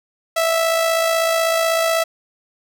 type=tone with amplitude modulation; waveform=sawtooth; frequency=658 Hz; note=E5; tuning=3 cents flat; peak=-10 dBFS; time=0.36-2.04 s; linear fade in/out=10 ms; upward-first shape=sine; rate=56.1 Hz; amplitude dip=40%; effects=none